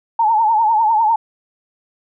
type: tone with vibrato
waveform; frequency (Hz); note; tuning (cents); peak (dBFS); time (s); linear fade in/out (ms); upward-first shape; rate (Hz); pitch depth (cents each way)
sine; 884; A5; +8; -11; 0.19-1.16; 5; triangle; 10; 110
effects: none